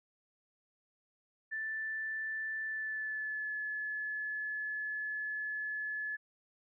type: tone with pitch glide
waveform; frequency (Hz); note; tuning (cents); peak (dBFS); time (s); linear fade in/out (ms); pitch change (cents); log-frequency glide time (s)
sine; 1762 to 1715.8; A6 to A6; +2 to -44; -35; 1.51-6.17; 20; -46; 2.64-3.53
effects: none